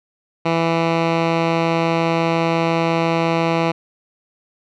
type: tone with low-pass filter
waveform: 10% pulse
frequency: 165.7 Hz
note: E3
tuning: 9 cents sharp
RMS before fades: -18 dBFS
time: 0.45-3.72 s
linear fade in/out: 10 ms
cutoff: 3000 Hz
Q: 0.96
effects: none